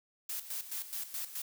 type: noise with tremolo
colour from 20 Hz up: blue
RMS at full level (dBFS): -38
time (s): 0.29-1.42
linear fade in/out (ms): 5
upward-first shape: square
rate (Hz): 4.7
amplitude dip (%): 70
effects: none